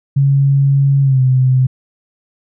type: tone with pitch glide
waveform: sine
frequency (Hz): 138.59 to 129.31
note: C#3 to C3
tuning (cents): 0 to -20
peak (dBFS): -8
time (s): 0.16-1.67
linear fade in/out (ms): 10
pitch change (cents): -120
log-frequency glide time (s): 1.02-1.21
effects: none